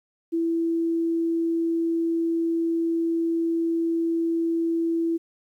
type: tone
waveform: sine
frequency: 332 Hz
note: E4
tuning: 12 cents sharp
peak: -21 dBFS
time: 0.32-5.18 s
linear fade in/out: 20 ms
effects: 10-bit